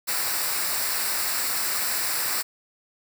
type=noise with comb filter; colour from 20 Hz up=white; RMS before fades=-26 dBFS; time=0.07-2.43 s; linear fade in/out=20 ms; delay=0.31 ms; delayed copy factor=-0.65; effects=none

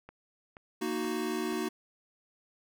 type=click train; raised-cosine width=0.5 ms; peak=-32 dBFS; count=4; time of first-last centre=0.09-1.525 s; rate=2.09 Hz
type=chord; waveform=square; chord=D# minor; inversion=second; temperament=equal; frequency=233.1 / 311.1 / 370 Hz; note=A#3 / D#4 / F#4; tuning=0 / 0 / 0 cents; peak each=-37 / -36 / -35 dBFS; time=0.81-1.69 s; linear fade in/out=10 ms
effects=none

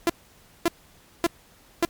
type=tone bursts; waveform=sawtooth; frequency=340 Hz; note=F4; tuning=46 cents flat; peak=-14 dBFS; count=4; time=0.07-1.85 s; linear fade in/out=0 ms; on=25 ms; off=560 ms; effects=pink hiss -55 dBFS RMS until 1.89 s + MP3 96 kbps

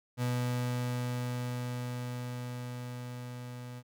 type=tone with level ramp; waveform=35% pulse; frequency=123.47 Hz; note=B2; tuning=in tune; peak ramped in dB=-27 to -40 dBFS; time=0.17-3.83 s; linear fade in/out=50 ms; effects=none

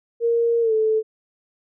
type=tone with pitch glide; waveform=sine; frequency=466.2 to 437.5 Hz; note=A#4 to A4; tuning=0 to -10 cents; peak=-16 dBFS; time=0.2-1.03 s; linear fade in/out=50 ms; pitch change=-110 cents; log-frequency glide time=0.61-0.73 s; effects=none

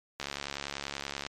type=click train; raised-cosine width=0.2 ms; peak=-17 dBFS; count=76; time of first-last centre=0.2-1.265 s; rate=70.4 Hz; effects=MP3 64 kbps

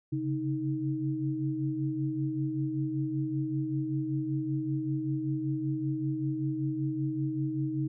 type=tone cluster; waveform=sine; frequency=135.4 / 140.6 / 313.4 Hz; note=C#3 / C#3 / D#4; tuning=-40 / +25 / +13 cents; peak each=-33 / -36 / -31 dBFS; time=0.12-7.88 s; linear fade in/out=10 ms; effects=none

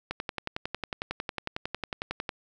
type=click train; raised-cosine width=0.3 ms; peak=-15 dBFS; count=25; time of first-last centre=0.11-2.292 s; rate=11 Hz; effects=none

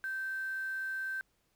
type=tone with quantisation; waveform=sine; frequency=1556 Hz; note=G6; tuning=13 cents flat; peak=-34 dBFS; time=0.04-1.21 s; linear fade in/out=0 ms; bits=9; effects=pink hiss -75 dBFS RMS until 1.55 s

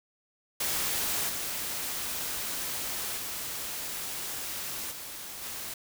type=noise with level steps; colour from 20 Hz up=white; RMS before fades=-30 / -34 / -36 / -41 / -38 dBFS; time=0.6-5.74 s; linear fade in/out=5 ms; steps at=1.28 / 3.16 / 4.9 / 5.41 s; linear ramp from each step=20 ms; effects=none

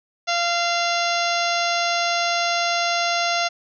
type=harmonic tone with a mistuned harmonic; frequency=690 Hz; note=F5; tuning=21 cents flat; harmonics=1 / 2 / 3 / 4 / 5 / 6 / 7 / 8 / 9; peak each=-23 / -26 / -28 / -29 / -30 / -31 / -31 / -32 / -33 dBFS; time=0.27-3.49 s; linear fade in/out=20 ms; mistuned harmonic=9; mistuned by=+43 cents; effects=none

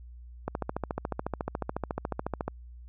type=click train; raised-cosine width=1 ms; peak=-16 dBFS; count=29; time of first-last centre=0.48-2.48 s; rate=14 Hz; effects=added 60 Hz sine -44 dBFS peak until 2.88 s

